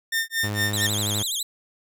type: tone with tremolo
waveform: sawtooth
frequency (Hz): 1813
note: A#6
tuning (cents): -49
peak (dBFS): -17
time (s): 0.12-0.87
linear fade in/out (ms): 5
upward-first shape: sine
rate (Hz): 4.4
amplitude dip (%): 100
type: tone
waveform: sawtooth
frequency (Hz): 103.83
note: G#2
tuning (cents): 0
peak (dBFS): -22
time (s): 0.43-1.23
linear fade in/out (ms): 10
type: tone with vibrato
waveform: 20% pulse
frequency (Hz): 3580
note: A7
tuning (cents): +29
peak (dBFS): -19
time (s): 0.73-1.43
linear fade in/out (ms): 5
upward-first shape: sine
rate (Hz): 12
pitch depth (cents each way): 210
effects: none